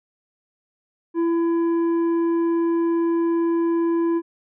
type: tone with tanh clipping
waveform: sine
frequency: 335.3 Hz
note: E4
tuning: 30 cents sharp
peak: -19 dBFS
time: 1.14-4.22 s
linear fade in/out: 50 ms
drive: 7 dB
effects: none